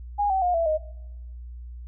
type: tone with pitch steps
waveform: sine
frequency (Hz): 820 / 765.1 / 713.9 / 666 / 621.4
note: G#5 / G5 / F5 / E5 / D#5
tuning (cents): -22 / -42 / +38 / +18 / -2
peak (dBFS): -20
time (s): 0.18-0.78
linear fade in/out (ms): 20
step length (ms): 120
effects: noise-tail reverb RT60 1.0 s tail -24 dB re dry + added 60 Hz sine -36 dBFS peak until 1.87 s